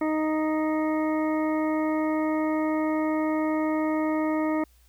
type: harmonic tone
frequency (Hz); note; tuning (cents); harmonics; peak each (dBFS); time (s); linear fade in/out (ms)
310.9; D#4; -1; 1 / 2 / 3 / 4 / 6 / 7; -24 / -30 / -34 / -36 / -40 / -41; 0.01-4.64; 5
effects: added 60 Hz sine -56 dBFS peak until 4.88 s + white hiss -64 dBFS RMS until 4.88 s